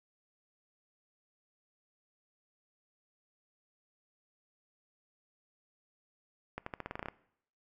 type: accelerating click train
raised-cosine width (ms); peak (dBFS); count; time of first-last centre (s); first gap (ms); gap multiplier
0.5; -23; 11; 6.58-7.085; 84; 0.88
effects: noise-tail reverb RT60 0.7 s tail -20 dB re dry